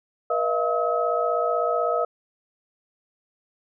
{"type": "tone cluster", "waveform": "sine", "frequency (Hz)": [480.2, 627, 683, 1281], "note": ["B4", "D#5", "F5", "E6"], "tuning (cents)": [-49, 13, -39, -50], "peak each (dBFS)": -26, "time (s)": [0.3, 2.05], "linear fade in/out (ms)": 5, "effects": []}